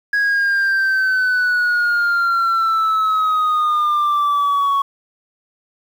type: exponential sweep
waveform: sine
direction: down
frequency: 1661.2 to 1108.7 Hz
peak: -11 dBFS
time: 0.13-4.82 s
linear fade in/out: 5 ms
effects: tanh soft clip ceiling -13 dBFS + 7-bit